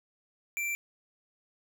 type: tone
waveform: square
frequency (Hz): 2349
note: D7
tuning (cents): 0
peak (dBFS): -31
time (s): 0.57-0.75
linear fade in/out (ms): 0
effects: none